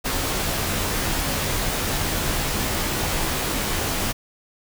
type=noise with comb filter; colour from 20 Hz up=pink; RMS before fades=-24 dBFS; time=0.04-4.13 s; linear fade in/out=20 ms; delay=17 ms; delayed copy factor=-0.55; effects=none